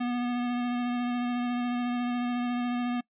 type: tone with vibrato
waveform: square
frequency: 243.8 Hz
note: B3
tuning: 22 cents flat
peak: -28 dBFS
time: 0-3.01 s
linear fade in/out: 10 ms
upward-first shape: sine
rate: 14 Hz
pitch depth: 14 cents each way
effects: noise-tail reverb RT60 0.1 s tail -23 dB re dry + resampled to 8000 Hz